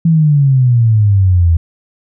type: exponential sweep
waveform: sine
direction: down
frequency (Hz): 167.9 to 81.1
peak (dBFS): -6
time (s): 0.05-1.57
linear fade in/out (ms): 5
effects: none